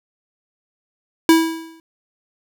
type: tone with exponential decay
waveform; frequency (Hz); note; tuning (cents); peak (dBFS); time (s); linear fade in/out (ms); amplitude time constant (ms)
square; 325.9; E4; -20; -7; 1.29-1.8; 1; 110
effects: none